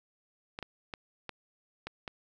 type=clicks; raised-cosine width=0.3 ms; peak=-22 dBFS; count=6; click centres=0.589 / 0.627 / 0.938 / 1.293 / 1.87 / 2.078 s; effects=none